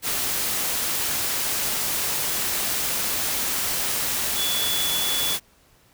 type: tone in noise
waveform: sine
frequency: 3430 Hz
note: A7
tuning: 45 cents flat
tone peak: -25 dBFS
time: 4.35-5.38 s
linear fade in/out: 50 ms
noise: white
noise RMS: -25 dBFS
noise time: 0.02-5.4 s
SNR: -3 dB
effects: pink hiss -58 dBFS RMS until 5.93 s